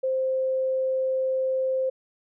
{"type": "tone", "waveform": "sine", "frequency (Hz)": 523.3, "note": "C5", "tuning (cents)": 0, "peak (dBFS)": -22, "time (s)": [0.03, 1.9], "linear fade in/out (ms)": 10, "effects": []}